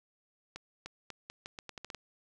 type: accelerating click train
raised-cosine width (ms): 0.2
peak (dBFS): -25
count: 11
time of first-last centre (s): 0.56-1.947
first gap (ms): 300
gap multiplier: 0.81
effects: none